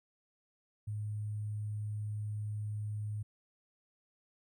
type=tone with sample-and-hold; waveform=sine; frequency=105.4 Hz; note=G#2; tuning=26 cents sharp; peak=-35 dBFS; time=0.87-3.23 s; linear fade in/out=10 ms; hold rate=8820 Hz; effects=none